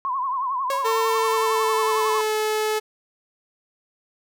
sine tone with vibrato, 1046 Hz, C6, 1 cent flat, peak -22 dBFS, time 0.05-2.21 s, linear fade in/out 0 ms, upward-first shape triangle, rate 11 Hz, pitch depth 130 cents each way
sawtooth tone with exponential decay, 549 Hz, C#5, 17 cents flat, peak -18 dBFS, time 0.7-1.11 s, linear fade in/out 2 ms, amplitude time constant 87 ms
sawtooth tone with pitch glide, 450 to 430.7 Hz, A4 to A4, +39 to -37 cents, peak -17 dBFS, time 0.84-2.8 s, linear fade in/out 20 ms, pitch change -76 cents, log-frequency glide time 1.06-2.35 s
effects none

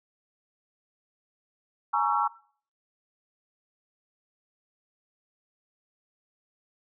sine chord, A# half-diminished seventh, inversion third, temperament just, 839.1 / 932.3 / 1118.8 / 1342.6 Hz, G#5 / A#5 / C#6 / E6, +18 / 0 / +16 / +31 cents, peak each -28 dBFS, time 1.93-2.28 s, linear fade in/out 10 ms, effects noise-tail reverb RT60 0.5 s tail -20 dB re dry

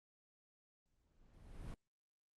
brown noise with exponential growth, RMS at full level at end -44 dBFS, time 0.86-1.74 s, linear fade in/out 1 ms, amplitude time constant 190 ms, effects Opus 24 kbps

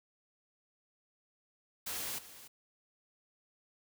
white noise with echo, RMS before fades -39 dBFS, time 1.86-2.19 s, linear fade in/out 10 ms, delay 290 ms, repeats 1, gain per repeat -14 dB, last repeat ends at 2.48 s, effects none

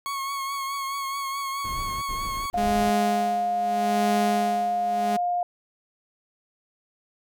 40% pulse tone with vibrato, 1100 Hz, C#6, 14 cents flat, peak -27 dBFS, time 0.06-2.5 s, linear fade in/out 0 ms, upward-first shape triangle, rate 4.7 Hz, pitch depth 37 cents each way
brown noise bursts, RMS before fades -36 dBFS, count 3, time 1.64-2.908 s, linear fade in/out 10 ms, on 380 ms, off 64 ms
sine tone, 708 Hz, F5, 23 cents sharp, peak -22 dBFS, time 2.54-5.43 s, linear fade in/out 2 ms
sawtooth tone with tremolo, 207.7 Hz, G#3, in tune, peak -18 dBFS, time 2.57-5.17 s, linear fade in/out 10 ms, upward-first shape sine, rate 0.79 Hz, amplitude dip 85%
effects none

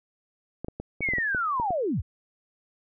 clicks, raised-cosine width 2 ms, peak -20 dBFS, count 10, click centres 0.646 / 0.684 / 0.8 / 1.007 / 1.088 / 1.136 / 1.184 / 1.348 / 1.599 / 1.706 s
sine linear sweep, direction down, 2273 to 43.65 Hz, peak -24 dBFS, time 1.01-2.02 s, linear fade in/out 20 ms
effects none

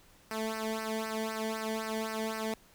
sawtooth tone with flanger, 220.3 Hz, A3, 2 cents sharp, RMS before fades -35 dBFS, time 0.31-2.54 s, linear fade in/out 2 ms, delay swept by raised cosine 0.28 to 0.79 ms, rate 3.9 Hz, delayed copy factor -0.95, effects pink hiss -61 dBFS RMS until 2.74 s

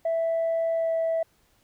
sine tone with pitch glide, 659.3 to 655.1 Hz, E5 to E5, 0 to -11 cents, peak -21 dBFS, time 0.05-1.23 s, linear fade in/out 5 ms, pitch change -11 cents, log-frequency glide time 0.75-0.92 s, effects tanh soft clip ceiling -20 dBFS + pink hiss -65 dBFS RMS until 1.63 s

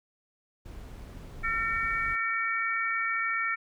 brown noise, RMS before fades -42 dBFS, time 0.65-2.16 s, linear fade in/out 10 ms
harmonic tone, 453.5 Hz, A#4, 48 cents flat, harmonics 3 / 4 / 5, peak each -31 / -31 / -31 dBFS, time 1.43-3.56 s, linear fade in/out 20 ms
effects none

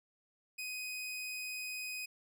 sawtooth tone, 2504 Hz, D#7, 10 cents sharp, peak -36 dBFS, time 0.58-2.06 s, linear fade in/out 10 ms, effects none

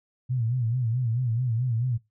sine tone with vibrato, 120 Hz, B2, 49 cents flat, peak -23 dBFS, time 0.29-1.98 s, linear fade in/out 20 ms, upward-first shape sine, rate 4.6 Hz, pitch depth 130 cents each way, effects noise-tail reverb RT60 0.2 s tail -19 dB re dry

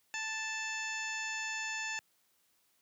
harmonic tone with a mistuned harmonic, 880 Hz, A5, in tune, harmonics 1 / 2 / 3 / 4 / 5 / 6 / 7 / 8, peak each -45 / -39 / -40 / -49 / -51 / -49 / -51 / -46 dBFS, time 0.14-1.99 s, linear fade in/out 0 ms, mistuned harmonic 7, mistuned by +49 cents, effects white hiss -73 dBFS RMS until 2.81 s + high-pass 80 Hz 12 dB/octave

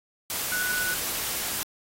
sine tone in noise, 1480 Hz, F#6, in tune, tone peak -27 dBFS, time 0.52-0.94 s, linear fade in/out 0 ms, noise white, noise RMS -30 dBFS, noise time 0.3-1.63 s, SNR 0 dB, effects AAC 48 kbps

